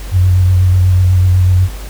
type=tone with vibrato; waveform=sine; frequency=91.6 Hz; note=F#2; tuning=17 cents flat; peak=-6 dBFS; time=0.11-1.69 s; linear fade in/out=50 ms; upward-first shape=square; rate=8.1 Hz; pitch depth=21 cents each way; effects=added 50 Hz sine -23 dBFS peak until 1.89 s + pink hiss -33 dBFS RMS until 1.89 s